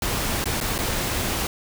pink noise with dropouts, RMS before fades -25 dBFS, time 0.02-1.47 s, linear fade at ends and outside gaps 2 ms, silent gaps 0.442-0.456 / 0.603-0.611 / 0.781-0.787 s, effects none

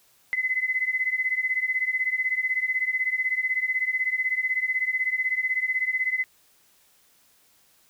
sine beating tone pair, 2028 / 2044 Hz, B6 / C7, +45 / -41 cents, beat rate 16 Hz, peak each -25 / -27 dBFS, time 0.33-6.24 s, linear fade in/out 0 ms, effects white hiss -61 dBFS RMS until 7.89 s

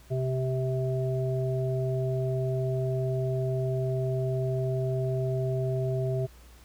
harmonic tone, 130 Hz, C3, 11 cents flat, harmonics 1 / 3 / 5, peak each -27 / -32 / -34 dBFS, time 0.1-6.27 s, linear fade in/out 20 ms, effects added 60 Hz sine -51 dBFS peak until 6.64 s + pink hiss -57 dBFS RMS until 6.64 s

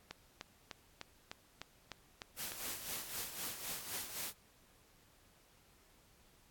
click train, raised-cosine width 0.2 ms, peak -26 dBFS, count 9, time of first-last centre 0.11-2.52 s, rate 3.32 Hz
white noise with tremolo, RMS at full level -41 dBFS, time 2.36-4.34 s, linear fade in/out 50 ms, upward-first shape sine, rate 3.9 Hz, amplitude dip 60%
effects pink hiss -67 dBFS RMS until 6.5 s + AAC 64 kbps

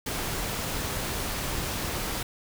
pink noise, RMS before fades -31 dBFS, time 0.06-2.23 s, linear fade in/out 5 ms, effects none

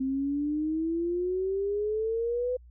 sine exponential sweep, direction up, 261.5 to 506 Hz, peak -26 dBFS, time 0-2.57 s, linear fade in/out 10 ms, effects added 60 Hz sine -49 dBFS peak until 2.7 s

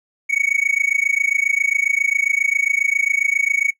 triangle tone with amplitude modulation, 2232 Hz, C#7, 11 cents sharp, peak -10 dBFS, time 0.29-3.72 s, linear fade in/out 20 ms, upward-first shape sine, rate 27.4 Hz, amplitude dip 95%, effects noise-tail reverb RT60 0.1 s tail -18 dB re dry

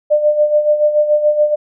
sine tone with tremolo, 599 Hz, D5, 34 cents sharp, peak -7 dBFS, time 0.1-1.56 s, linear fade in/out 20 ms, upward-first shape sine, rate 7 Hz, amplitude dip 65%, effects none

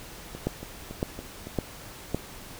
two click trains, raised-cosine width 2 ms, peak -12 / -24 dBFS, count 4 / 5, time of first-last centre 0.47-2.146 / 0.35-1.47 s, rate 1.79 / 3.57 Hz, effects pink hiss -44 dBFS RMS until 2.59 s

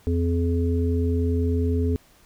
harmonic tone, 85 Hz, F2, 46 cents flat, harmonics 1 / 3 / 5, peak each -21 / -26 / -28 dBFS, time 0.07-1.96 s, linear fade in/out 0 ms, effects pink hiss -56 dBFS RMS until 2.25 s

